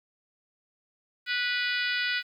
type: harmonic tone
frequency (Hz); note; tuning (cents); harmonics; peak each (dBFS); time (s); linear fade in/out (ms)
491.4; B4; -9; 3 / 4 / 5 / 6 / 7 / 8 / 9 / 10; -30 / -32 / -34 / -36 / -37 / -38 / -39 / -40; 1.26-2.23; 50
effects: 10-bit